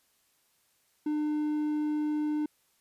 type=tone; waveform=triangle; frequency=301.2 Hz; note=D4; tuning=44 cents sharp; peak=-25 dBFS; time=1.06-2.46 s; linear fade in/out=5 ms; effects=white hiss -70 dBFS RMS until 2.8 s + resampled to 32000 Hz